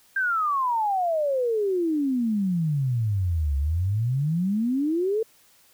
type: exponential two-way sweep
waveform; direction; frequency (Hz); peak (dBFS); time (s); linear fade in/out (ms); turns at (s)
sine; down then up; 1603 to 67.9 to 456.9; -21; 0.16-5.23; 5; 3.57
effects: white hiss -58 dBFS RMS until 5.73 s